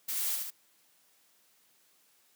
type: noise with echo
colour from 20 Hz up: blue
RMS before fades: -34 dBFS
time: 0.08-0.36 s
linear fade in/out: 10 ms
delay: 73 ms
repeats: 2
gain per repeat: -3 dB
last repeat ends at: 0.506 s
effects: white hiss -67 dBFS RMS until 2.35 s + high-pass 150 Hz 12 dB/octave